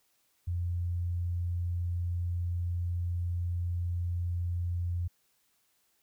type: tone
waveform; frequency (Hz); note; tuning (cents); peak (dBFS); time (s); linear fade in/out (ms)
sine; 87.31; F2; 0; -29; 0.47-5.08; 10
effects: white hiss -72 dBFS RMS until 6.02 s